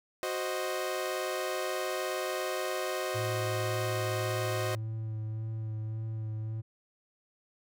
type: chord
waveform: sawtooth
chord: C diminished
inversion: second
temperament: equal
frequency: 370 / 523.3 / 622.3 Hz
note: Gb4 / C5 / Eb5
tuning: 0 / 0 / 0 cents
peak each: -32 dBFS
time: 0.23-4.75 s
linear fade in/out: 0 ms
type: tone with vibrato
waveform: triangle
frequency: 110 Hz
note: A2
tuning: in tune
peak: -31 dBFS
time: 3.14-6.62 s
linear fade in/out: 20 ms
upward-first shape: sine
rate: 1.8 Hz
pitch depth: 18 cents each way
effects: none